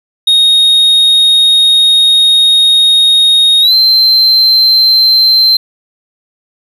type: tone with pitch glide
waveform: triangle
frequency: 3729 to 4114 Hz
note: A#7 to C8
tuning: 0 to -30 cents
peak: -3 dBFS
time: 0.27-5.57 s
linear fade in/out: 5 ms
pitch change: +170 cents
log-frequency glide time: 3.61-3.73 s
effects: 7-bit